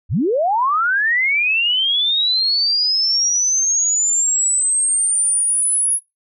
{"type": "linear sweep", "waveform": "sine", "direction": "up", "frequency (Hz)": [55.2, 10548], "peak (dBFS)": -14, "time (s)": [0.09, 6], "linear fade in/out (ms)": 50, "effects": ["noise-tail reverb RT60 0.2 s tail -23 dB re dry"]}